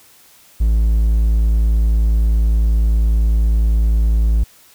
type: tone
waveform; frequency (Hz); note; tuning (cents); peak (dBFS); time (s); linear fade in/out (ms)
triangle; 55; A1; 0; -9; 0.6-4.44; 10
effects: white hiss -48 dBFS RMS until 4.74 s